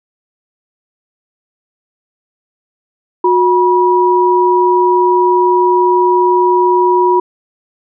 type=tone pair together; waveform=sine; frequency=362.9 / 968.8 Hz; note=F#4 / B5; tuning=-34 / -34 cents; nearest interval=octave + perfect fourth; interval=1700 cents; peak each=-10 dBFS; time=3.24-7.2 s; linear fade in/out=5 ms; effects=none